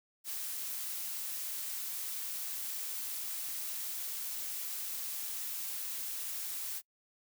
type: noise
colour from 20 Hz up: blue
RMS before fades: -39 dBFS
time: 0.24-6.82 s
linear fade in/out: 50 ms
effects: noise-tail reverb RT60 0.1 s tail -26 dB re dry